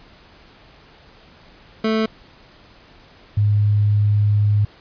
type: tone pair in turn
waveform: 25% pulse / sine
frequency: 220 / 103.83 Hz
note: A3 / G#2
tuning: 0 / 0 cents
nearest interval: octave + minor second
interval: 1300 cents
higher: first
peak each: -13 dBFS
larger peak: neither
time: 1.84-2.06 / 3.37-4.65 s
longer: second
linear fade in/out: 5 ms
effects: pink hiss -48 dBFS RMS until 4.8 s + resampled to 11025 Hz